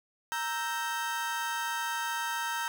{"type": "chord", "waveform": "35% pulse", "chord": "E diminished", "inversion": "second", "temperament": "equal", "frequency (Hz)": [932.3, 1318.5, 1568], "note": ["Bb5", "E6", "G6"], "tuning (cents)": [0, 0, 0], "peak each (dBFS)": [-32, -37, -34], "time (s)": [0.32, 2.68], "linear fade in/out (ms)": 0, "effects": []}